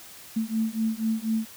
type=beating tone pair; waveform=sine; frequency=220 / 224.1 Hz; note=A3 / A3; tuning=0 / +32 cents; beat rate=4.1 Hz; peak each=-27 dBFS; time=0.36-1.46 s; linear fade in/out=10 ms; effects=white hiss -46 dBFS RMS until 1.56 s